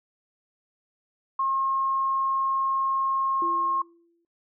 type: tone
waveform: sine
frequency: 1075 Hz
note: C6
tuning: 47 cents sharp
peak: -22 dBFS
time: 1.39-3.82 s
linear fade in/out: 5 ms
type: tone with exponential decay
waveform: sine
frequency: 338.9 Hz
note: E4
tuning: 48 cents sharp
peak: -30 dBFS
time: 3.42-4.25 s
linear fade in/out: 1 ms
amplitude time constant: 180 ms
effects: noise-tail reverb RT60 0.3 s tail -24 dB re dry